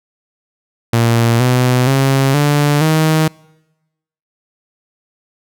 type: tone with pitch steps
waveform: sawtooth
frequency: 116.54 / 125.63 / 135.42 / 145.99 / 157.37 Hz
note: A#2 / B2 / C#3 / D3 / D#3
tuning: 0 / +30 / -40 / -10 / +20 cents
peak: -6 dBFS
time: 0.93-3.28 s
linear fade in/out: 5 ms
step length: 470 ms
effects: noise-tail reverb RT60 1.0 s tail -26 dB re dry